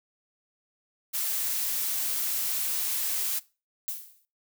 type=noise; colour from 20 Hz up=blue; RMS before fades=-29 dBFS; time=1.13-3.4 s; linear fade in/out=20 ms
type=noise with exponential decay; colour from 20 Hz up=violet; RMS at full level=-30 dBFS; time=3.88-4.25 s; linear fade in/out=0 ms; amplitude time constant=79 ms
effects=noise-tail reverb RT60 0.3 s tail -20 dB re dry